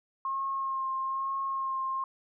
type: tone with vibrato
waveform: sine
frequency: 1072 Hz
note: C6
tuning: 42 cents sharp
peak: -29 dBFS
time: 0.25-2.04 s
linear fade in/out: 2 ms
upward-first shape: sine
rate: 1.1 Hz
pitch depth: 19 cents each way
effects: none